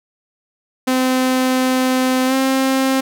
sawtooth tone with pitch glide, 257.5 to 265.5 Hz, C4 to C4, -28 to +25 cents, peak -10 dBFS, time 0.87-3.01 s, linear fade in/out 10 ms, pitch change +53 cents, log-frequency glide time 2.26-2.34 s, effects none

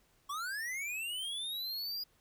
square linear sweep, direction up, 1093 to 4906 Hz, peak -37 dBFS, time 0.29-2.04 s, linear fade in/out 10 ms, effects pink hiss -70 dBFS RMS until 2.2 s

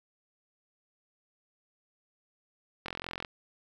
click train, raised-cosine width 0.3 ms, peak -20 dBFS, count 18, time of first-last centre 2.86-3.248 s, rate 43.8 Hz, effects 9-bit

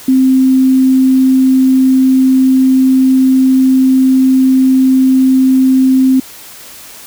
sine tone, 261.6 Hz, C4, in tune, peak -5 dBFS, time 0.08-6.2 s, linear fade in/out 5 ms, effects white hiss -33 dBFS RMS until 7.06 s

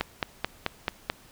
click train, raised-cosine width 0.3 ms, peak -9 dBFS, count 6, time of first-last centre 0.01-1.099 s, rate 4.59 Hz, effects pink hiss -54 dBFS RMS until 1.31 s

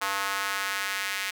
square tone with high-pass filter sweep, 98.3 Hz, G2, 5 cents sharp, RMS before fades -30 dBFS, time 0.01-1.31 s, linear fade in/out 10 ms, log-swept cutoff 1100 to 2000 Hz, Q 1.7, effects none

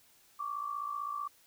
sine tone pair together, 1112 / 1167.7 Hz, C#6 / D6, +5 / -10 cents, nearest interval minor second, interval 85 cents, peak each -40 / -36 dBFS, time 0.39-1.28 s, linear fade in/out 10 ms, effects white hiss -64 dBFS RMS until 1.46 s

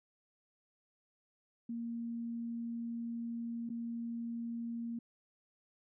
sine tone with dropouts, 233.1 Hz, A#3, in tune, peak -37 dBFS, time 1.69-4.99 s, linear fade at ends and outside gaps 5 ms, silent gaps 3.692-3.7 s, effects none

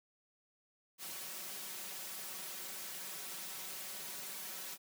white noise with comb filter, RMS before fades -45 dBFS, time 0.98-4.78 s, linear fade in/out 50 ms, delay 5.3 ms, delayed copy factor +1, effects high-pass 150 Hz 12 dB/octave

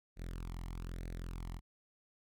sawtooth tone with flanger, 43 Hz, F1, 26 cents flat, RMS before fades -43 dBFS, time 0.16-1.61 s, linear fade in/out 50 ms, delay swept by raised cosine 0.48 to 0.99 ms, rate 1.1 Hz, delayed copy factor +0.7, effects none

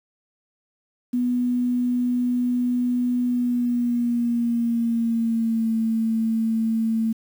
sine tone with pitch glide, 246.1 to 224.4 Hz, B3 to A3, -6 to +34 cents, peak -19 dBFS, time 1.13-7.13 s, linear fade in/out 10 ms, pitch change -160 cents, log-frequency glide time 3.25-5.76 s, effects 8-bit

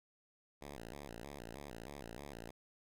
5% pulse tone with vibrato, 63.9 Hz, C2, 40 cents flat, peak -36 dBFS, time 0.61-2.51 s, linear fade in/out 10 ms, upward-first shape square, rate 3.2 Hz, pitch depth 200 cents each way, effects none

